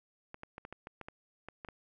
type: clicks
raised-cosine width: 0.5 ms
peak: -29 dBFS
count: 11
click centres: 0.344 / 0.434 / 0.581 / 0.651 / 0.726 / 0.871 / 1.013 / 1.085 / 1.486 / 1.648 / 1.687 s
effects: none